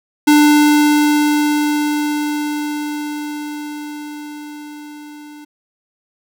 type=tone with level ramp; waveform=square; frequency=297.2 Hz; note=D4; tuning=21 cents sharp; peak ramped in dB=-7 to -35 dBFS; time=0.27-5.45 s; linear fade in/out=10 ms; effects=none